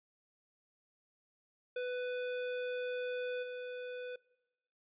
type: tone with level steps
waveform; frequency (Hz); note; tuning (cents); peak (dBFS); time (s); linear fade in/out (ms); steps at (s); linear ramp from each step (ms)
square; 497.2; B4; +12; -36 / -41; 1.76-4.16; 5; 3.42; 20
effects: noise-tail reverb RT60 1.0 s tail -22 dB re dry + resampled to 8000 Hz